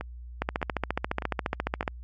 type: two click trains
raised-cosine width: 0.5 ms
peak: -18 / -11 dBFS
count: 4 / 22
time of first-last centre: 0.01-1.828 / 0.42-1.878 s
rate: 1.65 / 14.4 Hz
effects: added 60 Hz sine -39 dBFS peak until 2.03 s + MP3 48 kbps

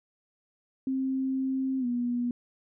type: tone with pitch glide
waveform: sine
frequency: 264.5 to 242.5 Hz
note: C4 to B3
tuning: +19 to -31 cents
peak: -26 dBFS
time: 0.87-2.31 s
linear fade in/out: 2 ms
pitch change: -150 cents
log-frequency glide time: 1.79-1.86 s
effects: none

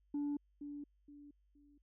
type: tone with echo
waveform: sine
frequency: 289.5 Hz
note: D4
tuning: 25 cents flat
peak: -33 dBFS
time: 0.14-0.37 s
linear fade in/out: 5 ms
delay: 470 ms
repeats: 3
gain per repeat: -10 dB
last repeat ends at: 1.78 s
effects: tanh soft clip ceiling -33 dBFS + added 50 Hz sine -70 dBFS peak until 1.82 s

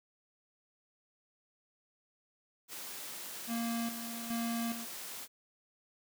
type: high-pass noise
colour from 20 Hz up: white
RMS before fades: -44 dBFS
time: 2.68-5.28 s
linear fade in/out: 50 ms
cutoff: 170 Hz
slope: 12 dB/octave
type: tone with tremolo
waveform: square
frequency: 232.2 Hz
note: A#3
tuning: 7 cents flat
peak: -34 dBFS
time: 3.47-4.87 s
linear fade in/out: 50 ms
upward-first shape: square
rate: 1.2 Hz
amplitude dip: 65%
effects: none

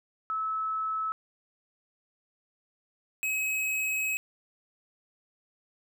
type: tone pair in turn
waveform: sine / square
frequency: 1300 / 2554 Hz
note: E6 / D#7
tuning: -24 / +45 cents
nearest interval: octave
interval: 1169 cents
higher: second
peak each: -28 dBFS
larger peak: neither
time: 0.3-1.12 / 3.23-4.17 s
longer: second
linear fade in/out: 0 ms
effects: none

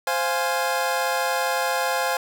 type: chord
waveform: 25% pulse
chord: F minor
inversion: second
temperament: equal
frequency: 523.3 / 698.5 / 830.6 Hz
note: C5 / F5 / Ab5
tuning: 0 / 0 / 0 cents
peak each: -22 / -23 / -22 dBFS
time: 0.07-2.17 s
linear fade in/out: 2 ms
effects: none

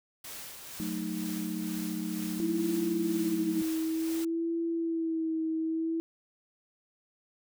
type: noise with tremolo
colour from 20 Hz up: white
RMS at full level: -42 dBFS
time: 0.24-4.25 s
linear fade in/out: 5 ms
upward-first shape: sine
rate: 2.1 Hz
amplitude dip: 40%
type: chord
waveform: sine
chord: D# diminished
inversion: first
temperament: equal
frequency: 185 / 220 / 311.1 Hz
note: F#3 / A3 / D#4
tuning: 0 / 0 / 0 cents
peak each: -36 dBFS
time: 0.8-3.62 s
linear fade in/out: 0 ms
type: tone with vibrato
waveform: sine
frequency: 327.1 Hz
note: E4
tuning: 13 cents flat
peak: -28 dBFS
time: 2.4-6 s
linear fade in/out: 0 ms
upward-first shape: sine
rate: 0.57 Hz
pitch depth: 36 cents each way
effects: none

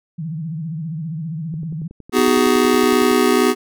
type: tone with vibrato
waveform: sine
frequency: 160 Hz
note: D#3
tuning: 49 cents sharp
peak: -23 dBFS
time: 0.18-1.88 s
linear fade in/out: 10 ms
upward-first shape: sine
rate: 15 Hz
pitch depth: 130 cents each way
type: click train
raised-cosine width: 3 ms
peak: -25 dBFS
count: 18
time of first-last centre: 1.54-3.114 s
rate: 10.8 Hz
type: chord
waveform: square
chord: G# minor seventh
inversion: first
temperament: just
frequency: 249.2 / 311.5 / 373.8 / 415.3 Hz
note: B3 / D#4 / F#4 / G#4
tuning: +16 / +2 / +18 / 0 cents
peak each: -18 / -22 / -18 / -19 dBFS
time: 2.12-3.55 s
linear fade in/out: 50 ms
effects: none

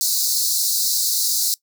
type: high-pass noise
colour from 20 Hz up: pink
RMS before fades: -20 dBFS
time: 0.01-1.54 s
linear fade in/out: 0 ms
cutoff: 4000 Hz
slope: 96 dB/octave
effects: noise-tail reverb RT60 0.1 s tail -21 dB re dry

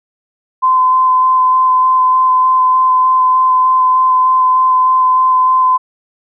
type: tone with vibrato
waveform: sine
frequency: 1027 Hz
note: C6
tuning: 33 cents flat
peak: -7 dBFS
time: 0.62-5.78 s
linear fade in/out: 20 ms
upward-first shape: square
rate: 3.3 Hz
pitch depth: 8 cents each way
effects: none

